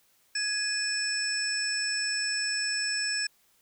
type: tone cluster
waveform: sine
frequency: 1675 / 2478 / 5300 / 7930 Hz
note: G#6 / D#7 / E8 / B8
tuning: +14 / -8 / +9 / +6 cents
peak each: -32 / -36 / -30 / -35 dBFS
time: 0.35-3.27 s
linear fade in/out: 5 ms
effects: white hiss -66 dBFS RMS until 3.61 s